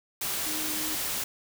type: tone in noise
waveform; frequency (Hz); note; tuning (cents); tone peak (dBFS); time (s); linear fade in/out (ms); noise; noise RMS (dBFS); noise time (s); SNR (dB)
sine; 309.4; D#4; -10; -38; 0.46-0.95; 5; white; -31; 0.21-1.24; -10
effects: none